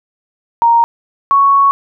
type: tone pair in turn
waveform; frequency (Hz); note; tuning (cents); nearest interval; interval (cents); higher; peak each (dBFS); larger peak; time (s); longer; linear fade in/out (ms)
sine; 932.3 / 1110.7; A#5 / C#6; 0 / +3; minor third; 303; second; -6; neither; 0.62-0.84 / 1.31-1.71; second; 0
effects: none